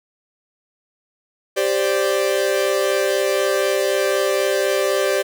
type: chord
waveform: 45% pulse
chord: G suspended fourth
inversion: none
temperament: equal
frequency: 392 / 523.3 / 587.3 Hz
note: G4 / C5 / D5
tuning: 0 / 0 / 0 cents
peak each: -21 / -22 / -21 dBFS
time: 1.56-5.23 s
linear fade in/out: 20 ms
effects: none